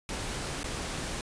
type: noise with dropouts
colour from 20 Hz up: pink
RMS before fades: -35 dBFS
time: 0.09-1.21 s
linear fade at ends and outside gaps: 1 ms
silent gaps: 0.632-0.642 s
effects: resampled to 22050 Hz